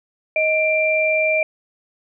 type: tone pair together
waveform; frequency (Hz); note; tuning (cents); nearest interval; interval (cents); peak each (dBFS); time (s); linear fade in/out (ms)
sine; 627.4 / 2365; D#5 / D7; +14 / +12; octave + major seventh; 2298; -18; 0.36-1.43; 2
effects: none